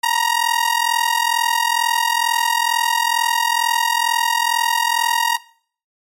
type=ring-modulated tone; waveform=sawtooth; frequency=940 Hz; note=A#5; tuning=14 cents sharp; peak=-9 dBFS; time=0.03-5.37 s; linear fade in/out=5 ms; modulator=21.1 Hz; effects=noise-tail reverb RT60 0.5 s tail -19 dB re dry + MP3 64 kbps